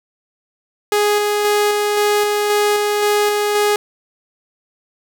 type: tone with tremolo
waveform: sawtooth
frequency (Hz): 415.3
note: G#4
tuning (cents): 0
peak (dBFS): -9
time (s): 0.92-3.76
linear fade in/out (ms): 2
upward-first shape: square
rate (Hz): 1.9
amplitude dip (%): 25
effects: none